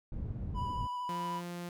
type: low-pass noise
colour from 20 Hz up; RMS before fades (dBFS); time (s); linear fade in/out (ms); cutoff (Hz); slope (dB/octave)
white; -38; 0.12-0.87; 2; 110; 12
type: tone with vibrato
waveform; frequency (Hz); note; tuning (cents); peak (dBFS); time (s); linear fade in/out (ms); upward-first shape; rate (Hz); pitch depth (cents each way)
triangle; 987.8; B5; 0; -33; 0.54-1.42; 50; sine; 13; 15
type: tone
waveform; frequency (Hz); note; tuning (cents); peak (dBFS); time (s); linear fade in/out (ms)
sawtooth; 174.61; F3; 0; -35; 1.09-1.69; 2
effects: none